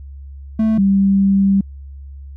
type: tone pair in turn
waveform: triangle / sine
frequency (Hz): 220 / 196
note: A3 / G3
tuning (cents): 0 / 0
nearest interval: major second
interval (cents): 200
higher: first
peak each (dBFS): -10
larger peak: neither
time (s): 0.59-0.78 / 0.78-1.61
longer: second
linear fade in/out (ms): 5
effects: added 69 Hz sine -31 dBFS peak until 2.36 s